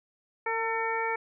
harmonic tone with a mistuned harmonic, 450.1 Hz, A4, 39 cents sharp, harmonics 1 / 2 / 3 / 4 / 5, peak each -33 / -31 / -36 / -35 / -34 dBFS, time 0.46-1.16 s, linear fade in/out 5 ms, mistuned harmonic 1, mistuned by +21 cents, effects none

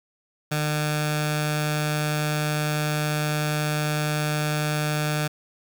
15% pulse tone with notch filter, 150.9 Hz, D3, 47 cents sharp, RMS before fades -25 dBFS, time 0.51-5.28 s, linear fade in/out 10 ms, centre 370 Hz, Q 0.77, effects 8-bit

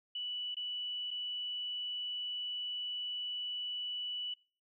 sine tone with dropouts, 2960 Hz, F#7, in tune, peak -36 dBFS, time 0.15-4.34 s, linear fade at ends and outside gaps 5 ms, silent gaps 0.546-0.567 / 1.107-1.111 s, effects noise-tail reverb RT60 0.4 s tail -24 dB re dry

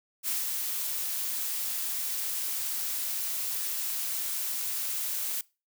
blue noise with ADSR envelope, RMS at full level -29 dBFS, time 0.23-5.41 s, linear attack 49 ms, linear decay 170 ms, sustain -3 dB, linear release 3 ms, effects noise-tail reverb RT60 0.3 s tail -23 dB re dry

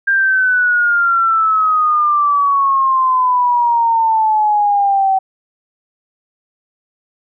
sine exponential sweep, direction down, 1600 to 762 Hz, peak -10 dBFS, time 0.07-5.19 s, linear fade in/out 10 ms, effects none

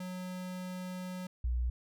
square / sine tone pair in turn, 183 / 60.61 Hz, F#3 / B1, -19 / -32 cents, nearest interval octave + perfect fifth, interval 1913 cents, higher first, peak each -39 / -29 dBFS, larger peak second, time 0-1.27 / 1.44-1.7 s, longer first, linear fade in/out 5 ms, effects none

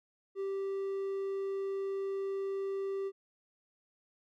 triangle tone, 390.8 Hz, G4, 5 cents flat, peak -31 dBFS, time 0.35-3.12 s, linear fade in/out 50 ms, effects none

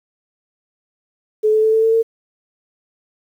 sine tone with pitch steps, 430 / 434.5 / 439 / 443.6 / 448.3 / 452.9 Hz, A4 / A4 / A4 / A4 / A4 / A#4, -40 / -22 / -4 / +14 / +32 / -50 cents, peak -11 dBFS, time 1.43-2.03 s, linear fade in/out 20 ms, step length 100 ms, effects 8-bit

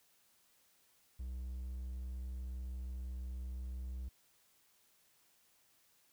triangle tone, 62.9 Hz, B1, 32 cents sharp, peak -38 dBFS, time 1.19-4.09 s, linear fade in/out 10 ms, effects white hiss -71 dBFS RMS until 6.12 s

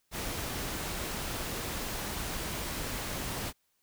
pink noise, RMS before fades -36 dBFS, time 0.11-3.53 s, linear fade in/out 50 ms, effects white hiss -75 dBFS RMS until 3.82 s

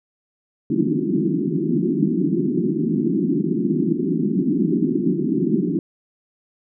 white band-pass noise, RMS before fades -20 dBFS, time 0.7-5.79 s, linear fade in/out 2 ms, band 150 to 370 Hz, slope 96 dB/octave, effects none

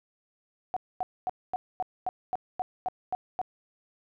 sine tone bursts, 740 Hz, F#5, in tune, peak -26 dBFS, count 11, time 0.74-3.415 s, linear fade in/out 0 ms, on 25 ms, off 240 ms, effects none

